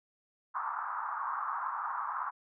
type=band-pass noise; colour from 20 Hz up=white; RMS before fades=-36 dBFS; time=0.54-2.31 s; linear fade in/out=20 ms; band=900 to 1300 Hz; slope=48 dB/octave; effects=none